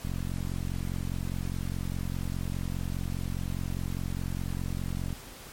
click train, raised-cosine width 5 ms, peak -21 dBFS, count 229, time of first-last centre 0.05-5.128 s, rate 44.9 Hz, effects pink hiss -46 dBFS RMS until 5.52 s + MP3 64 kbps

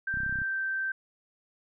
sine tone with pitch glide, 1568 to 1559 Hz, G6 to G6, 0 to -10 cents, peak -28 dBFS, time 0.07-0.92 s, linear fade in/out 5 ms, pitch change -10 cents, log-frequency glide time 0.37-0.64 s
clicks, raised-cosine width 5 ms, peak -28 dBFS, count 10, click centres 0.141 / 0.172 / 0.204 / 0.234 / 0.264 / 0.295 / 0.326 / 0.357 / 0.388 / 0.418 s
effects none

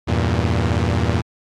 sawtooth chord, E diminished, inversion none, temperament equal, 82.41 / 98 / 116.54 Hz, E2 / G2 / Bb2, 0 / 0 / 0 cents, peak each -16 / -18 / -17 dBFS, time 0.07-1.22 s, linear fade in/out 20 ms, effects low-pass 5000 Hz 12 dB/octave + AAC 64 kbps

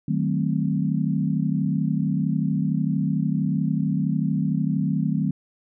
sine chord, D# diminished seventh, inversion none, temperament equal with one note detuned, 155.56 / 188.88 / 220 / 261.6 Hz, D#3 / F#3 / A3 / C4, 0 / +36 / 0 / 0 cents, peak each -24 / -25 / -27 / -28 dBFS, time 0.08-5.31 s, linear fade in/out 5 ms, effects none

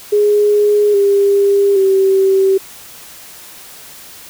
sine tone with pitch steps, 415.3 / 400.2 / 385.7 Hz, G#4 / G4 / G4, 0 / +36 / -28 cents, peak -8 dBFS, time 0.12-2.58 s, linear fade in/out 10 ms, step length 820 ms, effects white hiss -36 dBFS RMS until 4.29 s

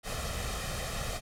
pink noise with comb filter, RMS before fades -35 dBFS, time 0.03-1.21 s, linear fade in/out 50 ms, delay 1.6 ms, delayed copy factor +0.65, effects low-pass 11000 Hz 12 dB/octave

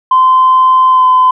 sine tone with pitch glide, 1033 to 1020.5 Hz, C6 to C6, -22 to -44 cents, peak -3 dBFS, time 0.11-1.31 s, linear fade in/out 5 ms, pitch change -22 cents, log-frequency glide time 0.89-1.06 s, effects tanh soft clip ceiling 0 dBFS

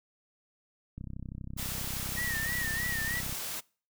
click train, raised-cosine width 5 ms, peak -28 dBFS, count 77, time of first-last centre 0.98-3.326 s, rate 32.4 Hz
white noise, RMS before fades -37 dBFS, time 1.57-3.61 s, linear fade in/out 20 ms
sine tone with vibrato, 1864.7 Hz, A#6, in tune, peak -32 dBFS, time 2.16-3.21 s, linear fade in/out 20 ms, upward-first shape sine, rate 3.2 Hz, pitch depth 78 cents each way
effects noise-tail reverb RT60 0.4 s tail -24 dB re dry

